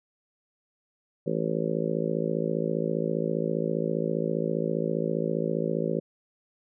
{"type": "harmonic tone", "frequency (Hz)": 55, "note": "A1", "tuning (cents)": 0, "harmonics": [3, 4, 5, 6, 7, 8, 9, 10], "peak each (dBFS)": [-31, -33, -36, -36, -32, -35, -32, -35], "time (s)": [1.26, 6], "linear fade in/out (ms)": 10, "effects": []}